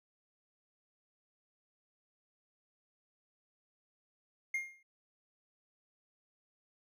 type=tone with exponential decay; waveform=triangle; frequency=2125 Hz; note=C7; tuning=26 cents sharp; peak=-28 dBFS; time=4.54-4.83 s; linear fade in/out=5 ms; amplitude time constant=63 ms; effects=none